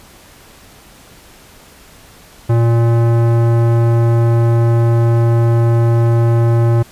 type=tone with tanh clipping; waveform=sine; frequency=116.54 Hz; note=A#2; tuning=in tune; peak=-11 dBFS; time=2.49-6.83 s; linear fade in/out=10 ms; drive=18 dB; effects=pink hiss -42 dBFS RMS until 6.91 s + resampled to 32000 Hz